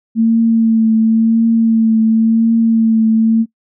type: tone with vibrato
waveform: sine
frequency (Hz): 225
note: A3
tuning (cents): +39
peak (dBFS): -8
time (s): 0.15-3.46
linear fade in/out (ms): 50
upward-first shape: triangle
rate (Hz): 0.94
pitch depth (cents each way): 28
effects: noise-tail reverb RT60 0.1 s tail -23 dB re dry